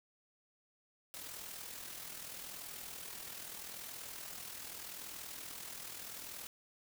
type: noise with amplitude modulation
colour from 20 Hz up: white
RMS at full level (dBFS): -45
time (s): 1.14-6.47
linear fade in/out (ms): 0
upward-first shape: sine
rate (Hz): 40.8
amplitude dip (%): 50
effects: none